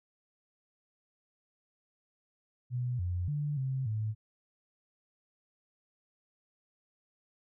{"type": "tone with pitch steps", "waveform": "sine", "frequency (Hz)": [123.7, 89, 147, 132.4, 108.5], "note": ["B2", "F2", "D3", "C3", "A2"], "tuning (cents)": [3, 33, 2, 21, -24], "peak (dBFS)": -30, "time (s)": [2.7, 4.15], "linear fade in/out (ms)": 50, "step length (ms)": 290, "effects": []}